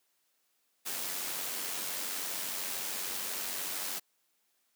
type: noise with amplitude modulation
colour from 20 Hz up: white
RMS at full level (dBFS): -35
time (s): 0.85-4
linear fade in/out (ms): 20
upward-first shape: sine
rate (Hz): 93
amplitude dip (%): 35
effects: white hiss -75 dBFS RMS until 4.75 s + high-pass 200 Hz 12 dB/octave